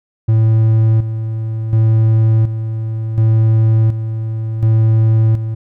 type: tone with tremolo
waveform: triangle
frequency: 111.1 Hz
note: A2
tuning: 17 cents sharp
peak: -6 dBFS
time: 0.28-5.55 s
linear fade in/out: 10 ms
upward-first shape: square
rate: 0.69 Hz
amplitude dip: 65%
effects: none